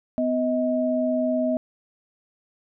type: tone pair together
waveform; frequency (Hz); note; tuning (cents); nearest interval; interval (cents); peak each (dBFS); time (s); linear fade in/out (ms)
sine; 251.2 / 633; B3 / D#5; +30 / +30; octave + major third; 1600; -23; 0.18-1.57; 0
effects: none